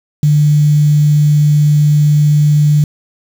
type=tone with quantisation; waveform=sine; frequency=148.7 Hz; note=D3; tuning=22 cents sharp; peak=-6 dBFS; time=0.23-2.84 s; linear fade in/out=2 ms; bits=5; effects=none